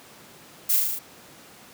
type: noise with echo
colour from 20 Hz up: violet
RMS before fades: -21 dBFS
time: 0.69-0.77 s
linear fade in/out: 10 ms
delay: 37 ms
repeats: 6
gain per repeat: -2 dB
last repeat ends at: 0.992 s
effects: pink hiss -48 dBFS RMS until 1.73 s + high-pass 150 Hz 12 dB/octave